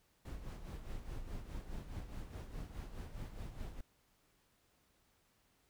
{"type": "noise with tremolo", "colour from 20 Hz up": "brown", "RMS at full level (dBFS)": -43, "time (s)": [0.25, 3.81], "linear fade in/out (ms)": 5, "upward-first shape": "sine", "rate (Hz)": 4.8, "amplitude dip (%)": 60, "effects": ["pink hiss -74 dBFS RMS until 5.69 s"]}